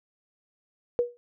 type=tone with exponential decay; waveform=sine; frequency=482.4 Hz; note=B4; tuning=41 cents flat; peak=-17 dBFS; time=0.99-1.17 s; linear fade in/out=0 ms; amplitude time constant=37 ms; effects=none